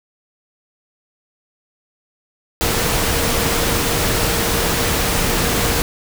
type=tone in noise; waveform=sine; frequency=466.2 Hz; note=A#4; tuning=in tune; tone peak=-27 dBFS; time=2.61-5.82 s; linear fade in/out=0 ms; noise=pink; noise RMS=-18 dBFS; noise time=2.61-5.82 s; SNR=-12 dB; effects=none